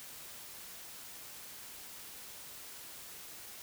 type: silence
effects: white hiss -49 dBFS RMS until 3.62 s

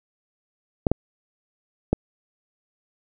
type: clicks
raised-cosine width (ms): 2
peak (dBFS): -5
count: 3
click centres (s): 0.868 / 0.916 / 1.93
effects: none

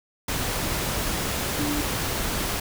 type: tone in noise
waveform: sine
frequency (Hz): 293.7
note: D4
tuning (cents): 0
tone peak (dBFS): -26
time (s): 1.59-1.81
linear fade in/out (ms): 5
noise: pink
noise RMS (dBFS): -27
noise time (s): 0.28-2.6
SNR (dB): -2
effects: none

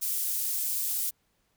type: high-pass noise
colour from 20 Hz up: pink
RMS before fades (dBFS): -30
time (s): 0.01-1.11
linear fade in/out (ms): 20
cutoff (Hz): 11000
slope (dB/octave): 12
effects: pink hiss -72 dBFS RMS until 1.56 s

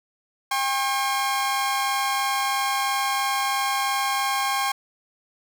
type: tone pair together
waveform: sawtooth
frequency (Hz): 800 / 1081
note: G5 / C#6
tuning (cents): +35 / -44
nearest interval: perfect fourth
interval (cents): 521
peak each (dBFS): -21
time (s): 0.51-4.72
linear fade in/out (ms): 5
effects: none

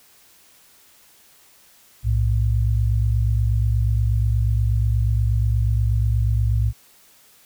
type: tone pair together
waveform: sine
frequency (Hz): 61.66 / 110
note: B1 / A2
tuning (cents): -2 / 0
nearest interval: minor seventh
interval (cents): 1002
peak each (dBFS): -19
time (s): 2.03-6.73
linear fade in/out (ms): 50
effects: white hiss -53 dBFS RMS until 7.45 s

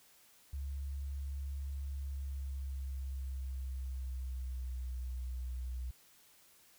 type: tone with pitch glide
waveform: sine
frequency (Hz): 69.3 to 62.46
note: C#2 to B1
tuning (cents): 0 to +20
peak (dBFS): -37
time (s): 0.53-5.91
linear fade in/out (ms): 5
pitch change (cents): -180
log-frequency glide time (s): 1.88-5
effects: white hiss -64 dBFS RMS until 6.78 s

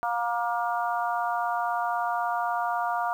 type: harmonic tone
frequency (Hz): 236.2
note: A#3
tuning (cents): +23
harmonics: 3 / 4 / 5 / 6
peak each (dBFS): -28 / -30 / -32 / -34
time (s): 0.03-3.13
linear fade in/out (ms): 0
effects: 9-bit

